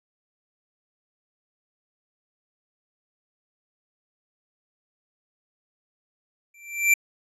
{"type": "tone with exponential growth", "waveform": "square", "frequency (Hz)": 2349, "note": "D7", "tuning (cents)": 0, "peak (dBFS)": -13, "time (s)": [6.54, 6.94], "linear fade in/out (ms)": 5, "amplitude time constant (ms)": 85, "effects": ["resampled to 32000 Hz"]}